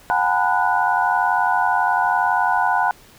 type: tone cluster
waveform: sine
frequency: 725 / 803 / 895 / 996 / 1472 Hz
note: F#5 / G5 / A5 / B5 / F#6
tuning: -35 / +41 / +29 / +14 / -9 cents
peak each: -22 dBFS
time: 0.1-2.91 s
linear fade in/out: 0 ms
effects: pink hiss -48 dBFS RMS until 3.18 s